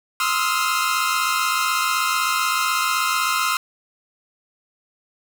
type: tone cluster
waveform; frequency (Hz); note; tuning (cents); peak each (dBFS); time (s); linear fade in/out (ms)
sawtooth; 1044 / 1254 / 1310 / 1397; C6 / D#6 / E6 / F6; -4 / +13 / -11 / 0; -21; 0.2-3.57; 2
effects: none